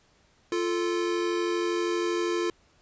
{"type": "tone pair together", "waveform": "square", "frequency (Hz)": [347.4, 440], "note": ["F4", "A4"], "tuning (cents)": [-9, 0], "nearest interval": "major third", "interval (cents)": 409, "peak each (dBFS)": [-27, -32], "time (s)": [0.52, 2.5], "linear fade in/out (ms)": 2, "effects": ["pink hiss -63 dBFS RMS until 2.81 s", "resampled to 16000 Hz"]}